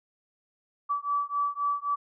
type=beating tone pair; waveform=sine; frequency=1150 / 1153.8 Hz; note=D6 / D6; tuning=-37 / -31 cents; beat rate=3.8 Hz; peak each=-29 dBFS; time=0.89-1.96 s; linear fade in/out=20 ms; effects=none